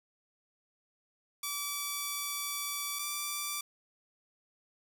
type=tone pair in turn; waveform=5% pulse; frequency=1154 / 1168.8 Hz; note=D6 / D6; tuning=-31 / -9 cents; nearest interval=unison; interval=22 cents; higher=second; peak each=-22 dBFS; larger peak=neither; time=1.43-2.99 / 2.99-3.61 s; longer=first; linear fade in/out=5 ms; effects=none